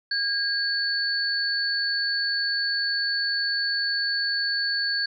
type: tone pair together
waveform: sine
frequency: 1628 / 4458 Hz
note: G#6 / C#8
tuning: -35 / +9 cents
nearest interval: octave + perfect fourth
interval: 1744 cents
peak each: -26 / -25 dBFS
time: 0.11-5.06 s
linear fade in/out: 5 ms
effects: none